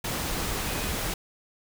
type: tone in noise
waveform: sine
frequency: 2500 Hz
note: D#7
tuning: 8 cents sharp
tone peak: -41 dBFS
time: 0.67-0.89 s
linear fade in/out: 5 ms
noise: pink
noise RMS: -30 dBFS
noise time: 0.04-1.14 s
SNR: -14 dB
effects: none